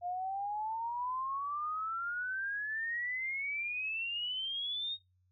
sine exponential sweep, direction up, 698.5 to 3748 Hz, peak -34 dBFS, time 0.01-4.98 s, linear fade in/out 50 ms, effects noise-tail reverb RT60 0.2 s tail -21 dB re dry + added 91 Hz sine -69 dBFS peak until 5.31 s

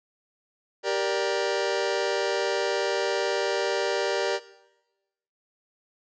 sawtooth chord, G minor, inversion none, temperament just, 392 / 470.4 / 588 Hz, G4 / Bb4 / D5, 0 / +16 / +2 cents, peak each -24 dBFS, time 0.83-4.4 s, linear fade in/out 50 ms, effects noise-tail reverb RT60 1.0 s tail -18 dB re dry + resampled to 16000 Hz

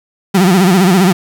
35% pulse tone with vibrato, 185 Hz, F#3, in tune, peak -5 dBFS, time 0.34-1.13 s, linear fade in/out 10 ms, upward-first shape sine, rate 15 Hz, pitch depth 130 cents each way, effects 7-bit

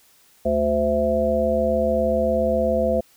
harmonic tone with a mistuned harmonic, 73.6 Hz, D2, 4 cents sharp, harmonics 1 / 3 / 5 / 7 / 9, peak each -29 / -25 / -30 / -21 / -22 dBFS, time 0.45-3.01 s, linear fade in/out 10 ms, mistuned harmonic 1, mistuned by +19 cents, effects white hiss -56 dBFS RMS until 3.16 s

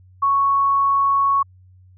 sine tone, 1108.7 Hz, C#6, in tune, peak -14 dBFS, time 0.22-1.43 s, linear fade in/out 10 ms, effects added 92 Hz sine -46 dBFS peak until 1.97 s

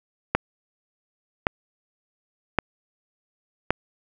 click train, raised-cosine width 0.5 ms, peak -3 dBFS, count 4, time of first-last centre 0.35-3.706 s, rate 0.894 Hz, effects none

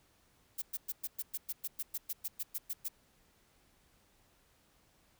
violet noise bursts, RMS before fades -37 dBFS, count 16, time 0.58-2.886 s, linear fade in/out 10 ms, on 41 ms, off 110 ms, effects pink hiss -69 dBFS RMS until 5.19 s

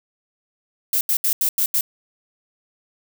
violet noise bursts at uneven times, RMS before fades -19 dBFS, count 6, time 0.93-1.01 / 1.09-1.17 / 1.24-1.33 / 1.41-1.49 / 1.58-1.66 / 1.74-1.81 s, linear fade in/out 2 ms, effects none

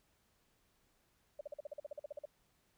sine tone bursts, 587.3 Hz, D5, in tune, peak -40 dBFS, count 14, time 1.39-2.255 s, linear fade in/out 5 ms, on 20 ms, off 45 ms, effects pink hiss -75 dBFS RMS until 2.77 s

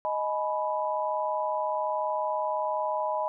sine chord, G# minor, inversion second, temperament equal with one note detuned, 622.3 / 846.6 / 987.8 Hz, D#5 / G#5 / B5, 0 / +33 / 0 cents, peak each -30 / -32 / -30 dBFS, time 0.05-3.28 s, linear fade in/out 0 ms, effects none

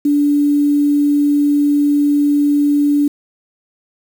sine tone with quantisation, 290 Hz, D4, 22 cents flat, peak -10 dBFS, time 0.05-3.08 s, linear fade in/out 5 ms, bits 6, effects none

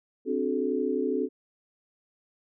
sine chord, D dominant seventh, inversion third, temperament equal with one note detuned, 261.6 / 293.7 / 370 / 431.9 Hz, C4 / D4 / F#4 / A4, 0 / 0 / 0 / -32 cents, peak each -30 / -32 / -31 / -29 dBFS, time 0.25-1.29 s, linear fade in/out 50 ms, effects none

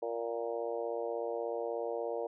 harmonic tone with a mistuned harmonic, 116.54 Hz, A#2, in tune, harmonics 3 / 4 / 5 / 6 / 7 / 8, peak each -43 / -36 / -39 / -43 / -47 / -49 dBFS, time 0.02-2.27 s, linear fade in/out 5 ms, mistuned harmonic 7, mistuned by -34 cents, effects none

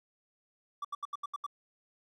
triangle tone bursts, 1157 Hz, D6, 26 cents flat, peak -32 dBFS, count 7, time 0.82-1.465 s, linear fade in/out 5 ms, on 27 ms, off 76 ms, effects none

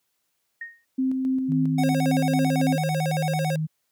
sine tone with exponential decay, 1856 Hz, A#6, 8 cents flat, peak -29 dBFS, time 0.61-0.85 s, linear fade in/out 5 ms, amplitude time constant 51 ms
sine tone with tremolo, 261.6 Hz, C4, in tune, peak -20 dBFS, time 0.98-2.76 s, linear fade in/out 10 ms, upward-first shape square, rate 3.7 Hz, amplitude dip 30%
sine tone, 156.6 Hz, D#3, 11 cents sharp, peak -23 dBFS, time 1.48-3.67 s, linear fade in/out 20 ms
square tone with vibrato, 632 Hz, D#5, 27 cents sharp, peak -27 dBFS, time 1.78-3.56 s, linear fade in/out 5 ms, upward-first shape square, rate 9 Hz, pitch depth 280 cents each way
effects white hiss -74 dBFS RMS until 3.91 s + high-pass 60 Hz 12 dB/octave

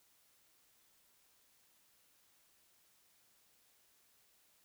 silence, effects white hiss -71 dBFS RMS until 4.64 s

